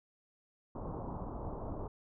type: low-pass noise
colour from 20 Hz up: pink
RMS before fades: -41 dBFS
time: 0.75-1.88 s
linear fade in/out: 5 ms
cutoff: 1100 Hz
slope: 48 dB/octave
effects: none